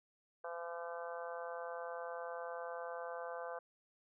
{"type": "harmonic tone", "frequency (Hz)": 170, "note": "F3", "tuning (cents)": -46, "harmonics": [3, 4, 5, 6, 7, 8, 9], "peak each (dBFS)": [-45, -47, -51, -52, -51, -58, -52], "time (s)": [0.44, 3.59], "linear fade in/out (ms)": 5, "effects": []}